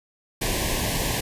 pink band-stop noise, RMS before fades -25 dBFS, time 0.41-1.21 s, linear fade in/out 10 ms, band 1100 to 1600 Hz, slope 96 dB/octave, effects resampled to 32000 Hz

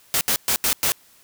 white noise bursts at uneven times, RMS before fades -20 dBFS, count 5, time 0.14-0.21 / 0.28-0.36 / 0.48-0.56 / 0.64-0.73 / 0.83-0.92 s, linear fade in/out 0 ms, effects white hiss -54 dBFS RMS until 1.23 s

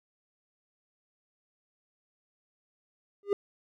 triangle tone with exponential growth, 404 Hz, G#4, 48 cents flat, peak -17 dBFS, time 3.23-3.33 s, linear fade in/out 1 ms, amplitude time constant 20 ms, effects none

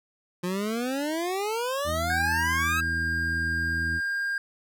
25% pulse exponential sweep, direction up, 174.61 to 1318.5 Hz, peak -23 dBFS, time 0.43-2.81 s, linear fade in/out 10 ms
harmonic tone, 82.41 Hz, E2, in tune, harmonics 1 / 2 / 3 / 4, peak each -31 / -39 / -39 / -41 dBFS, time 1.84-4.01 s, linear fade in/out 50 ms
triangle tone, 1607 Hz, G6, 43 cents sharp, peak -24 dBFS, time 2.1-4.38 s, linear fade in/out 2 ms
effects none

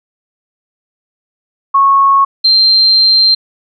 sine tone pair in turn, 1100 / 4153 Hz, C#6 / C8, -14 / -14 cents, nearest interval octave + major seventh, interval 2300 cents, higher second, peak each -5 dBFS, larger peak neither, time 1.74-2.25 / 2.44-3.35 s, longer second, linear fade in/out 10 ms, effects none

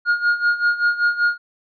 triangle tone with tremolo, 1427 Hz, F6, 37 cents sharp, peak -11 dBFS, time 0.05-1.38 s, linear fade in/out 50 ms, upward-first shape sine, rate 5.2 Hz, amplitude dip 80%, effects resampled to 11025 Hz

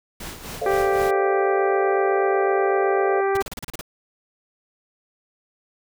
pink noise with tremolo, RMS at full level -33 dBFS, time 0.2-1.11 s, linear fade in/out 5 ms, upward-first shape sine, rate 3.9 Hz, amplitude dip 60%
sine chord, D minor seventh, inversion second, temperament equal, 440 / 523.3 / 587.3 / 698.5 Hz, A4 / C5 / D5 / F5, 0 / 0 / 0 / 0 cents, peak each -27 / -30 / -30 / -27 dBFS, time 0.61-3.21 s, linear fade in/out 10 ms
harmonic tone, 392 Hz, G4, in tune, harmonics 1 / 2 / 3 / 4 / 5 / 6, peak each -20 / -25 / -29 / -31 / -34 / -40 dBFS, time 0.66-3.42 s, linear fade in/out 2 ms
pink noise bursts, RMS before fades -32 dBFS, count 9, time 3.35-3.811 s, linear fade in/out 2 ms, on 21 ms, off 34 ms
effects none

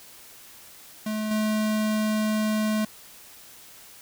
square tone with level steps, 215.1 Hz, A3, 39 cents flat, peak -27 / -23 dBFS, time 1.06-2.85 s, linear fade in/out 5 ms, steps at 1.31 s, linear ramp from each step 2 ms, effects white hiss -48 dBFS RMS until 4.01 s

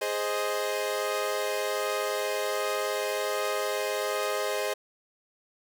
sawtooth chord, Ab major, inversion none, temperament equal, 415.3 / 523.3 / 622.3 Hz, Ab4 / C5 / Eb5, 0 / 0 / 0 cents, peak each -28 dBFS, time 0.01-4.74 s, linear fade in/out 10 ms, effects none

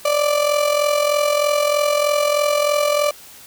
35% pulse tone with amplitude modulation, 587.3 Hz, D5, in tune, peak -11 dBFS, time 0.05-3.11 s, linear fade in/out 5 ms, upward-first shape sine, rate 43.2 Hz, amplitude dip 60%, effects white hiss -42 dBFS RMS until 3.46 s

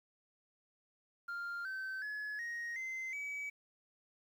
sine tone with pitch steps, 1396.9 / 1541 / 1700 / 1875.4 / 2069 / 2282 Hz, F6 / G6 / G#6 / A#6 / C7 / C#7, 0 / -30 / +40 / +10 / -20 / +50 cents, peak -36 dBFS, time 1.28-3.5 s, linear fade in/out 10 ms, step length 370 ms, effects tanh soft clip ceiling -38 dBFS + 11-bit

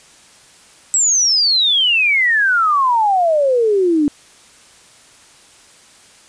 sine exponential sweep, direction down, 7902 to 283.9 Hz, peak -11 dBFS, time 0.94-4.08 s, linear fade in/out 0 ms, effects white hiss -46 dBFS RMS until 6.28 s + resampled to 22050 Hz

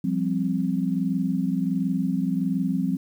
sine chord, F suspended second, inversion none, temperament equal, 174.61 / 196 / 261.6 Hz, F3 / G3 / C4, 0 / 0 / 0 cents, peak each -26 dBFS, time 0.04-2.97 s, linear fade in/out 5 ms, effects 9-bit

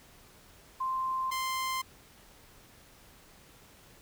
sine / sawtooth tone pair in turn, 1045 / 1045 Hz, C6 / C6, -2 / -2 cents, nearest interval unison, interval 0 cents, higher neither, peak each -29 / -27 dBFS, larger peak second, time 0.8-1.31 / 1.31-1.82 s, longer neither, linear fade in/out 10 ms, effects pink hiss -57 dBFS RMS until 4.01 s

